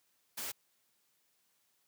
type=noise; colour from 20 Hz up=white; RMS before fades=-40 dBFS; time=0.37-0.52 s; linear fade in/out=10 ms; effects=white hiss -75 dBFS RMS until 1.87 s + high-pass 100 Hz 12 dB/octave